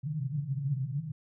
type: band-pass noise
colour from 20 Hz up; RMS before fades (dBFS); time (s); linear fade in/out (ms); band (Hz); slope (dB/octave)
pink; -33; 0.03-1.12; 10; 130 to 150; 96
effects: none